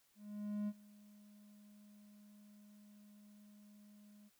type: tone with ADSR envelope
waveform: triangle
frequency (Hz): 207.7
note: G#3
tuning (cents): 0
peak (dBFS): -34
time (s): 0.15-4.3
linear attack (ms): 530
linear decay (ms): 47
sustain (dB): -23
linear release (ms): 31
effects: white hiss -74 dBFS RMS until 4.39 s